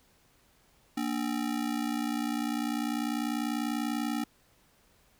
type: ring-modulated tone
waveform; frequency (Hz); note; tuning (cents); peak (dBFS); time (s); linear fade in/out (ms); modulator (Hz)
square; 263; C4; +9; -27; 0.97-4.24; 5; 30.1
effects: pink hiss -65 dBFS RMS until 5.19 s